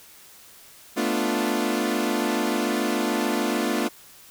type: chord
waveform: sawtooth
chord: B half-diminished seventh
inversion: third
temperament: equal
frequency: 220 / 246.9 / 293.7 / 349.2 Hz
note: A3 / B3 / D4 / F4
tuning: 0 / 0 / 0 / 0 cents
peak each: -24 dBFS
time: 0.96-3.89 s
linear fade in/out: 20 ms
effects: white hiss -49 dBFS RMS until 4.3 s